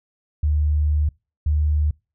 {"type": "tone pair in turn", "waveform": "sine", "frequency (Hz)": [75, 75.27], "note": ["D2", "D2"], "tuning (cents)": [37, 43], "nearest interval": "unison", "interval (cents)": 6, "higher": "second", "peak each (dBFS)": -16, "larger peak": "neither", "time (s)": [[0.43, 1.09], [1.46, 1.91]], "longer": "first", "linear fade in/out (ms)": 5, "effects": ["noise-tail reverb RT60 0.3 s tail -26 dB re dry"]}